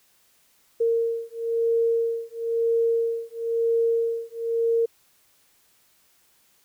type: beating tone pair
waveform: sine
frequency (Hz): 460.1 / 461.1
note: A#4 / A#4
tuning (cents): -23 / -19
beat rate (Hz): 1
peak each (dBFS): -24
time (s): 0.8-4.86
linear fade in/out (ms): 10
effects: white hiss -62 dBFS RMS until 6.64 s